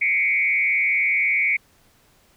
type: tone with frequency modulation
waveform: sine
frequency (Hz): 2232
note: C#7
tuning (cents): +11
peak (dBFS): -17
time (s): 0.01-1.57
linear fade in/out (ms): 10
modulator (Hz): 145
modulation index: 0.94
effects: pink hiss -58 dBFS RMS until 2.36 s